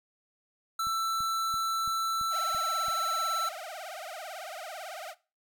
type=tone; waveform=square; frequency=1331 Hz; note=E6; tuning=16 cents sharp; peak=-29 dBFS; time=0.79-3.49 s; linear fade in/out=5 ms
type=click train; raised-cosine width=5 ms; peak=-36 dBFS; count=7; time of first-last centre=0.87-2.883 s; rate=2.98 Hz
type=tone with vibrato; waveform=sawtooth; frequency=694 Hz; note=F5; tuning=11 cents flat; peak=-35 dBFS; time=2.3-5.15 s; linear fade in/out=50 ms; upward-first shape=triangle; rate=18 Hz; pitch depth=270 cents each way
effects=noise-tail reverb RT60 0.3 s tail -18 dB re dry